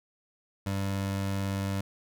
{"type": "tone", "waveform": "25% pulse", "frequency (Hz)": 98, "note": "G2", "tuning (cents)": 0, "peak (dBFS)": -25, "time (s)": [0.66, 1.81], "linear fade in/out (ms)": 5, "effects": []}